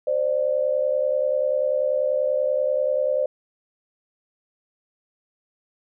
sine tone pair together, 523.3 / 593.6 Hz, C5 / D5, 0 / +18 cents, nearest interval major second, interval 218 cents, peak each -22 dBFS, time 0.07-3.26 s, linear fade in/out 5 ms, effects none

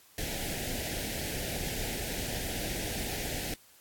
pink band-stop noise, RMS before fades -35 dBFS, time 0.18-3.54 s, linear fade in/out 2 ms, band 810 to 1600 Hz, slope 48 dB/octave, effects white hiss -59 dBFS RMS until 3.8 s + AAC 64 kbps

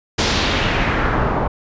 pink noise with low-pass filter sweep, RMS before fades -18 dBFS, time 0.18-1.48 s, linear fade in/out 10 ms, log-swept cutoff 5600 to 910 Hz, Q 1.5, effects resampled to 16000 Hz

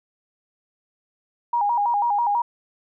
sine tone with vibrato, 882 Hz, A5, 4 cents sharp, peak -18 dBFS, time 1.53-2.42 s, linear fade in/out 5 ms, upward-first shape square, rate 6.1 Hz, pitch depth 130 cents each way, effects none

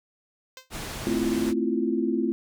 5% pulse tone with exponential decay, 518 Hz, C5, 17 cents flat, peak -26 dBFS, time 0.57-0.7 s, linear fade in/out 1 ms, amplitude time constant 28 ms
pink low-pass noise, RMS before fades -35 dBFS, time 0.7-1.54 s, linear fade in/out 50 ms, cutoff 12000 Hz, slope 12 dB/octave
sine chord, F major seventh, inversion first, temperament equal with one note detuned, 222.3 / 261.6 / 329.6 / 349.2 Hz, A3 / C4 / E4 / F4, +18 / 0 / 0 / 0 cents, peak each -28 dBFS, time 1.07-2.32 s, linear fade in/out 0 ms
effects none

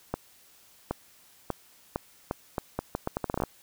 accelerating click train, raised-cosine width 1 ms, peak -14 dBFS, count 17, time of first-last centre 0.14-3.437 s, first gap 770 ms, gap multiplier 0.77, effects white hiss -58 dBFS RMS until 3.62 s

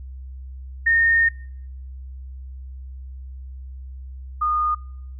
sine tone pair in turn, 1835 / 1224.7 Hz, A#6 / D#6, -28 / -28 cents, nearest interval perfect fifth, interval 700 cents, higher first, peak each -14 / -18 dBFS, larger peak first, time 0.86-1.29 / 4.41-4.75 s, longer first, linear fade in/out 10 ms, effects noise-tail reverb RT60 0.7 s tail -25 dB re dry + added 65 Hz sine -33 dBFS peak until 5.19 s

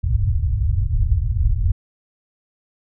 white low-pass noise, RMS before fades -18 dBFS, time 0.03-1.72 s, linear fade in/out 10 ms, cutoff 110 Hz, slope 48 dB/octave, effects none

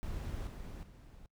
brown noise with level steps, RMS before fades -40 / -45 / -54 dBFS, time 0.03-1.26 s, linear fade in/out 0 ms, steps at 0.47 / 0.83 s, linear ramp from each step 2 ms, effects noise-tail reverb RT60 0.1 s tail -24 dB re dry

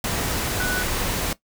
sine tone in noise, 1484 Hz, F#6, 5 cents sharp, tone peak -24 dBFS, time 0.6-0.83 s, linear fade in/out 2 ms, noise pink, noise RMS -25 dBFS, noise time 0.04-1.33 s, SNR -2 dB, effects noise-tail reverb RT60 0.1 s tail -17 dB re dry

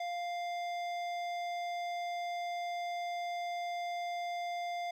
sine tone with hard clipping, 699 Hz, F5, 1 cent sharp, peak -37 dBFS, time 0-4.91 s, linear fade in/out 5 ms, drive 13 dB, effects none

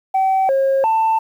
sine tone with pitch steps, 766 / 540 / 890 Hz, G5 / C#5 / A5, -40 / -45 / +20 cents, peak -11 dBFS, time 0.14-1.19 s, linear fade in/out 10 ms, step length 350 ms, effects tanh soft clip ceiling -11 dBFS + 8-bit

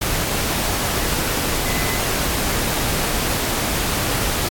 sine tone in noise, 2020 Hz, B6, 39 cents sharp, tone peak -29 dBFS, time 1.65-2 s, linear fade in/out 10 ms, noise pink, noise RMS -21 dBFS, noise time 0.01-4.49 s, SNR -11 dB, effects AAC 64 kbps

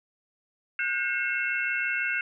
sine tone cluster, 1455 / 1581 / 2169 / 2690 Hz, F#6 / G6 / C#7 / E7, -29 / +14 / -38 / +34 cents, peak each -31 dBFS, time 0.79-2.21 s, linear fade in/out 2 ms, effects none

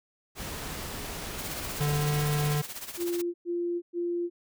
pink noise, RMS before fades -37 dBFS, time 0.35-2.6 s, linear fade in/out 50 ms
white noise with tremolo, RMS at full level -37 dBFS, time 1.38-3.22 s, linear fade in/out 10 ms, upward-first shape sine, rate 16 Hz, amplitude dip 70%
square tone with pitch glide, 146.7 to 147.89 Hz, D3 to D3, -2 to +12 cents, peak -26 dBFS, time 1.8-2.62 s, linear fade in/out 10 ms, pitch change +14 cents, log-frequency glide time 1.95-2.04 s
sine tone bursts, 346.8 Hz, F4, 12 cents flat, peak -27 dBFS, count 3, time 2.97-4.3 s, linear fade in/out 50 ms, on 370 ms, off 110 ms
effects none

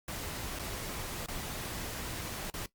pink noise with dropouts, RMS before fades -39 dBFS, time 0.08-2.66 s, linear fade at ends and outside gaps 2 ms, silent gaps 0.589-0.594 / 1.261-1.284 / 2.501-2.539 s, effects noise-tail reverb RT60 0.1 s tail -18 dB re dry + Opus 48 kbps

